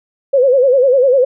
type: tone with vibrato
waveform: sine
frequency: 523.3 Hz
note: C5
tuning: in tune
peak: -7 dBFS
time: 0.33-1.25 s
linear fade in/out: 10 ms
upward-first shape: sine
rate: 10 Hz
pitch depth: 120 cents each way
effects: none